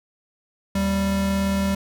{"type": "tone pair together", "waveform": "square", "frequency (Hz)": [77.78, 195.82], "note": ["D#2", "G3"], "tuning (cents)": [0, -2], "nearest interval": "octave + major third", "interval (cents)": 1598, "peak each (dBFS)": [-29, -21], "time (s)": [0.75, 1.75], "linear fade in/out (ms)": 5, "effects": []}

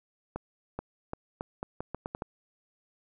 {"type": "accelerating click train", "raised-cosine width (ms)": 1, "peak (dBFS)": -20, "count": 10, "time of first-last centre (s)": [0.36, 2.221], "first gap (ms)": 430, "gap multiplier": 0.8, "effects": []}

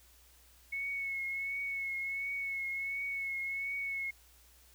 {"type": "tone with vibrato", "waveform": "sine", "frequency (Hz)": 2197, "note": "C#7", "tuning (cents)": -16, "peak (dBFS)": -34, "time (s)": [0.72, 4.11], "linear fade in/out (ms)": 10, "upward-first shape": "triangle", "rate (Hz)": 1.4, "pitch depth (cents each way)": 34, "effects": ["added 60 Hz sine -63 dBFS peak until 4.74 s", "white hiss -63 dBFS RMS until 4.74 s"]}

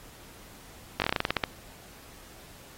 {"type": "slowing click train", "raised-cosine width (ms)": 0.3, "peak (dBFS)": -8, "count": 12, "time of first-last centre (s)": [1, 1.438], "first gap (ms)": 19, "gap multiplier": 1.14, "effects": ["pink hiss -51 dBFS RMS until 2.77 s", "AAC 48 kbps"]}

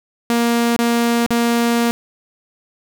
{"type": "tone with dropouts", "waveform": "sawtooth", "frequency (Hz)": 235.1, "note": "A#3", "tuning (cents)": 15, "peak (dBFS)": -10, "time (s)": [0.3, 1.91], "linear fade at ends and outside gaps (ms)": 0, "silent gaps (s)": [[0.764, 0.79], [1.263, 1.306]], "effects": []}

